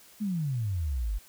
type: exponential sweep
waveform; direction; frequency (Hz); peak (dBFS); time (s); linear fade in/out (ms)
sine; down; 220 to 45.42; -27; 0.2-1.19; 20
effects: white hiss -55 dBFS RMS until 1.28 s